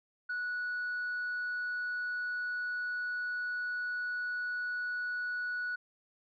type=tone; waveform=sine; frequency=1470 Hz; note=F#6; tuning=12 cents flat; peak=-31 dBFS; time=0.29-5.76 s; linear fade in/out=10 ms; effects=tanh soft clip ceiling -31 dBFS